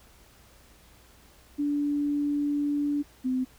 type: tone pair in turn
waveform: sine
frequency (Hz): 290 / 256.7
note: D4 / C4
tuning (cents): -22 / -33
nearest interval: major second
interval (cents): 211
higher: first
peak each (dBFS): -24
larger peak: neither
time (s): 1.58-3.03 / 3.24-3.45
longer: first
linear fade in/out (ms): 20
effects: added 60 Hz sine -59 dBFS peak until 3.58 s + pink hiss -57 dBFS RMS until 3.58 s